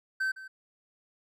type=tone with echo; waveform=triangle; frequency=1543 Hz; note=G6; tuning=28 cents flat; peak=-25 dBFS; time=0.2-0.32 s; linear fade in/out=10 ms; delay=160 ms; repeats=1; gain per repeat=-15 dB; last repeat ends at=0.48 s; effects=none